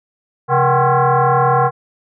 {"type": "tone with frequency modulation", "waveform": "sine", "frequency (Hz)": 134.3, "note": "C3", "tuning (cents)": 46, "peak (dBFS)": -10, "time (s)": [0.48, 1.71], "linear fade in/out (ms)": 50, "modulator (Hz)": 306, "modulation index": 3.7, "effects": []}